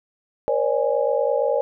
sine tone cluster, 475.2 / 541 / 590 / 828 Hz, A#4 / C#5 / D5 / G#5, +33 / -42 / +8 / -5 cents, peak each -23 / -22 / -23 / -28 dBFS, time 0.48-1.61 s, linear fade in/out 0 ms, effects none

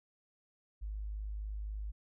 sine tone, 51.91 Hz, G#1, in tune, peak -37 dBFS, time 0.81-1.92 s, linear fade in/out 20 ms, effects none

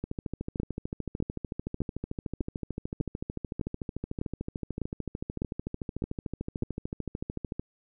two click trains, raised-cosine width 3 ms, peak -20 / -17 dBFS, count 103 / 11, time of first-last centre 0.04-7.596 / 0.6-6.624 s, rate 13.5 / 1.66 Hz, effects none

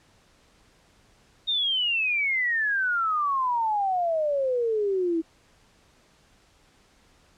sine exponential sweep, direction down, 3716 to 320.2 Hz, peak -22 dBFS, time 1.47-5.22 s, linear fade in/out 20 ms, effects pink hiss -60 dBFS RMS until 7.37 s + low-pass 8000 Hz 12 dB/octave

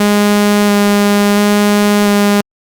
sawtooth tone with vibrato, 205.1 Hz, G#3, 21 cents flat, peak -4 dBFS, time 0-2.41 s, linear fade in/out 5 ms, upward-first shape square, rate 0.73 Hz, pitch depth 9 cents each way, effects Opus 48 kbps

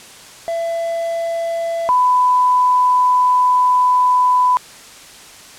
triangle / sine tone pair in turn, 670 / 998.4 Hz, E5 / B5, +28 / +19 cents, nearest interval perfect fifth, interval 691 cents, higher second, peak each -16 / -10 dBFS, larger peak second, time 0.48-1.89 / 1.89-4.57 s, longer second, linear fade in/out 0 ms, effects white hiss -39 dBFS RMS until 5.58 s + low-pass 9000 Hz 12 dB/octave

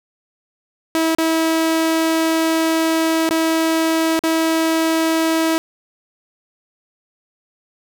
sawtooth tone with dropouts, 323.9 Hz, E4, 30 cents flat, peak -11 dBFS, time 0.95-5.58 s, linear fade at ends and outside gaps 0 ms, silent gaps 1.149-1.184 / 3.291-3.309 / 4.192-4.237 s, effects none

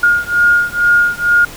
sine beating tone pair, 1423 / 1425.2 Hz, F6 / F6, +32 / +35 cents, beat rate 2.2 Hz, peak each -12 dBFS, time 0.03-1.45 s, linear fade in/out 5 ms, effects pink hiss -32 dBFS RMS until 1.56 s

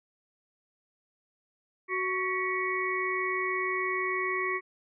harmonic tone with a mistuned harmonic, 371.4 Hz, F#4, 7 cents sharp, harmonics 1 / 3 / 5 / 6, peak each -33 / -33 / -33 / -33 dBFS, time 1.88-4.61 s, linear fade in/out 50 ms, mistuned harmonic 5, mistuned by +67 cents, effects none

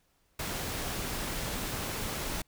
pink noise, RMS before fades -35 dBFS, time 0.39-2.42 s, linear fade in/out 5 ms, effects pink hiss -71 dBFS RMS until 2.47 s

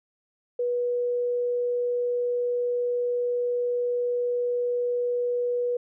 sine tone, 486.9 Hz, B4, 25 cents flat, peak -23 dBFS, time 0.59-5.77 s, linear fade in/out 5 ms, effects none

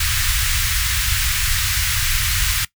pink band-stop noise, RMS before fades -19 dBFS, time 0-2.65 s, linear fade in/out 5 ms, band 100 to 1500 Hz, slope 24 dB/octave, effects noise-tail reverb RT60 0.1 s tail -19 dB re dry

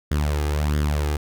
sawtooth tone with flanger, 74.2 Hz, D2, 18 cents sharp, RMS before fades -22 dBFS, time 0.11-1.17 s, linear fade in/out 5 ms, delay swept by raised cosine 0.59 to 2.49 ms, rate 1.5 Hz, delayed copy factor +0.65, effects none

